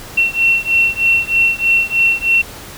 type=beating tone pair; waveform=sine; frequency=2714 / 2717.2 Hz; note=E7 / F7; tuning=+50 / -48 cents; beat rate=3.2 Hz; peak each=-14 dBFS; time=0.17-2.42 s; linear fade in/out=10 ms; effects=pink hiss -33 dBFS RMS until 2.77 s